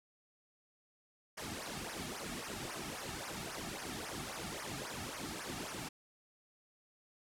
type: noise with flanger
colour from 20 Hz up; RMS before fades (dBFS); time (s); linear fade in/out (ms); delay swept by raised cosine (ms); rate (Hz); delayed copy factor
pink; -43; 1.37-5.89; 10; 0.25 to 2.05; 3.7; -0.9
effects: low-pass 11000 Hz 12 dB/octave